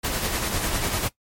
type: noise with tremolo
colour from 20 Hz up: pink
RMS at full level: -24 dBFS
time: 0.03-1.09 s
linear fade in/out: 20 ms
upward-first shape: sine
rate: 10 Hz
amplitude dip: 40%
effects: noise-tail reverb RT60 0.1 s tail -17 dB re dry + MP3 64 kbps